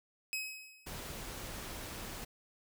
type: tone with exponential decay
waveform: sawtooth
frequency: 2549 Hz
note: D#7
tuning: 41 cents sharp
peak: -30 dBFS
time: 0.33-1.07 s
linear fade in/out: 0 ms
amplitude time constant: 160 ms
type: noise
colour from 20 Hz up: pink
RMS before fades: -44 dBFS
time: 0.86-2.25 s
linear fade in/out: 10 ms
effects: none